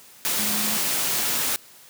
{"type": "tone in noise", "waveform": "sine", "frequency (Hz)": 211.7, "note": "G#3", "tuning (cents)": 33, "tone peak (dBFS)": -32, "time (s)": [0.39, 0.77], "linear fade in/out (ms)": 0, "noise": "white", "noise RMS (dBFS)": -24, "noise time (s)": [0.25, 1.56], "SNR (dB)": -11, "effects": ["white hiss -49 dBFS RMS until 1.89 s", "high-pass 100 Hz 12 dB/octave"]}